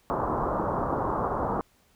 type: low-pass noise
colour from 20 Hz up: white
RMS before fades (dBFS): -28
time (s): 0.1-1.61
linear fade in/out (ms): 0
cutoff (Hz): 1200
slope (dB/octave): 48
effects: pink hiss -64 dBFS RMS until 1.95 s